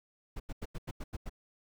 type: noise bursts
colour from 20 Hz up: brown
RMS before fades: -38 dBFS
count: 8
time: 0.36-1.296 s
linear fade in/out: 10 ms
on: 40 ms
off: 88 ms
effects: none

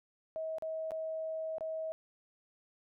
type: tone with dropouts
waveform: sine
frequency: 639 Hz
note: D#5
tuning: 46 cents sharp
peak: -35 dBFS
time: 0.36-1.92 s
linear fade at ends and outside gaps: 0 ms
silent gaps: 0.584-0.623 / 0.908-0.918 / 1.583-1.608 s
effects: none

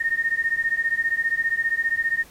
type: beating tone pair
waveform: sine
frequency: 1831 / 1846 Hz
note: A#6 / A#6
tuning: -32 / -17 cents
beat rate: 15 Hz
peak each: -23 dBFS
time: 0-2.24 s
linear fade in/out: 10 ms
effects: pink hiss -49 dBFS RMS until 2.3 s + MP3 64 kbps

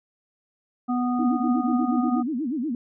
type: harmonic tone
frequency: 246.9 Hz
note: B3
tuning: in tune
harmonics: 1 / 3 / 5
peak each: -22 / -30 / -32 dBFS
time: 0.88-2.23 s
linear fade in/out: 20 ms
type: tone with vibrato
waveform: sine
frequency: 273.8 Hz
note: C#4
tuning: 21 cents flat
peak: -24 dBFS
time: 1.19-2.75 s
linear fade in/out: 2 ms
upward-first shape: sine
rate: 8.3 Hz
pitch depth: 290 cents each way
effects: none

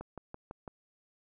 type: click train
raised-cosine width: 1 ms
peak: -28 dBFS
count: 5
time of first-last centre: 0.01-0.678 s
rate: 5.99 Hz
effects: none

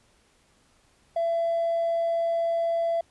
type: tone with hard clipping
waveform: sine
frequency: 671 Hz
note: E5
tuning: 31 cents sharp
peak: -23 dBFS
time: 1.16-3.01 s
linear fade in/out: 5 ms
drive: 1 dB
effects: pink hiss -63 dBFS RMS until 3.1 s + resampled to 24000 Hz

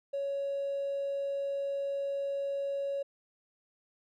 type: tone with hard clipping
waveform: triangle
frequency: 557 Hz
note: C#5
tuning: 8 cents sharp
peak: -31 dBFS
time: 0.13-3.03 s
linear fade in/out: 10 ms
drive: 3 dB
effects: none

